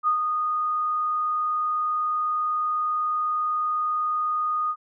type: tone with ADSR envelope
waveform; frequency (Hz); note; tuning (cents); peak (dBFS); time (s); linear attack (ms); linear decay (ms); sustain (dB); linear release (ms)
sine; 1234; D#6; -15; -17; 0.03-4.76; 44; 99; -5; 59
effects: none